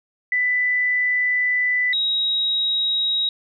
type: tone pair in turn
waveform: sine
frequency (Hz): 1990 / 3810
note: B6 / A#7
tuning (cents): +13 / +37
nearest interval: major seventh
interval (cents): 1124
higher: second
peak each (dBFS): -17 / -18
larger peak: first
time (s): 0.32-1.93 / 1.93-3.29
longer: first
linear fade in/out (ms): 2
effects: none